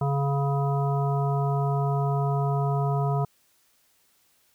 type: harmonic tone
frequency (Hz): 140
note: C#3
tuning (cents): +18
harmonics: 1 / 3 / 5 / 7 / 9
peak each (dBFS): -23 / -32 / -31 / -34 / -37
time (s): 0.01-3.25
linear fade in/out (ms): 5
effects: white hiss -65 dBFS RMS until 4.54 s